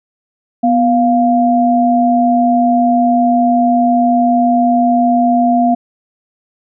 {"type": "tone pair together", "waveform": "sine", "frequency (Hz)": [245.8, 698.5], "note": ["B3", "F5"], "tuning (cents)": [-8, 0], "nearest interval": "octave + tritone", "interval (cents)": 1808, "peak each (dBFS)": -11, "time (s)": [0.63, 5.75], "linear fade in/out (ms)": 10, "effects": []}